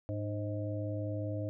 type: harmonic tone with a mistuned harmonic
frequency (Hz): 105.2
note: G#2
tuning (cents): +23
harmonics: 1 / 3 / 5 / 6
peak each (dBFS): -35 / -40 / -42 / -43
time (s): 0.09-1.49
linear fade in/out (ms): 0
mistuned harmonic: 3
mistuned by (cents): -66
effects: none